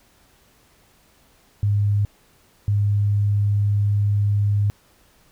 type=tone bursts at uneven times; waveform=sine; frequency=102.4 Hz; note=G#2; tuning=24 cents flat; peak=-16 dBFS; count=2; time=1.63-2.05 / 2.68-4.7 s; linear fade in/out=0 ms; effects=pink hiss -57 dBFS RMS until 5.31 s